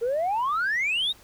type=exponential sweep; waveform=sine; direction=up; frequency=448.9 to 3854 Hz; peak=-21 dBFS; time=0.01-1.13 s; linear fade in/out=20 ms; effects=tanh soft clip ceiling -20 dBFS + pink hiss -53 dBFS RMS until 1.23 s